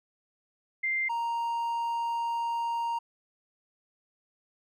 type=tone pair in turn; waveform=sine / triangle; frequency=2093 / 932.3 Hz; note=C7 / A#5; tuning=0 / 0 cents; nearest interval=octave + major second; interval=1400 cents; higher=first; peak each=-26 dBFS; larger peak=neither; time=0.83-1.09 / 1.09-2.99 s; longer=second; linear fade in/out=10 ms; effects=none